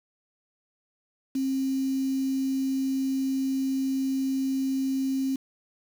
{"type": "tone with quantisation", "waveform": "sine", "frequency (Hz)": 267, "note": "C4", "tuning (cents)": 35, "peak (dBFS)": -24, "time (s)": [1.35, 5.36], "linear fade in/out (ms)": 5, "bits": 7, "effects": []}